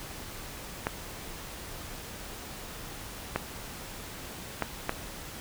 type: clicks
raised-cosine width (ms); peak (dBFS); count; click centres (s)
0.5; -12; 4; 0.869 / 3.36 / 4.623 / 4.894
effects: pink hiss -42 dBFS RMS until 5.4 s